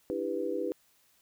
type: chord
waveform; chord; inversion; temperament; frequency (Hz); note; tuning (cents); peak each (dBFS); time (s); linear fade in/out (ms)
sine; E minor seventh; third; just; 296.7 / 329.6 / 395.6 / 494.4; D4 / E4 / G4 / B4; +18 / 0 / +16 / +2; -38 / -36 / -35 / -34; 0.1-0.72; 0
effects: white hiss -67 dBFS RMS until 1.21 s